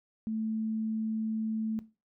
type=tone; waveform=sine; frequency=220 Hz; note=A3; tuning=in tune; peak=-30 dBFS; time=0.27-1.79 s; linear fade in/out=0 ms; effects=noise-tail reverb RT60 0.3 s tail -17 dB re dry